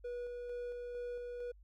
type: tone with tremolo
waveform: triangle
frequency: 485.7 Hz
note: B4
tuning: 29 cents flat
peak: -37 dBFS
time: 0.04-1.52 s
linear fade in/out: 10 ms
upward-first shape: square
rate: 2.2 Hz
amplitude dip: 25%
effects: added 50 Hz sine -57 dBFS peak until 1.63 s